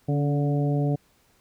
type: harmonic tone with a mistuned harmonic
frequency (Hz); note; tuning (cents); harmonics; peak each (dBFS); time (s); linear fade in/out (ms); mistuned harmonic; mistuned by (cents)
145; D3; -22; 1 / 2 / 3 / 4 / 5; -22 / -28 / -32 / -34 / -36; 0.08-0.96; 10; 2; -36
effects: pink hiss -63 dBFS RMS until 1.4 s